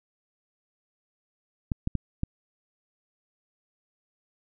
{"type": "clicks", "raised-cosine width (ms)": 5, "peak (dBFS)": -14, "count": 4, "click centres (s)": [1.718, 1.874, 1.953, 2.234], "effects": []}